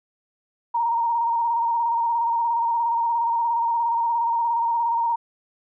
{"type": "tone with vibrato", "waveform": "sine", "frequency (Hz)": 932.3, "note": "A#5", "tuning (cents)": 0, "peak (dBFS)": -19, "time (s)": [0.74, 5.16], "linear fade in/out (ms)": 10, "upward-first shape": "square", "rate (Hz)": 17, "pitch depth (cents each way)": 27, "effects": []}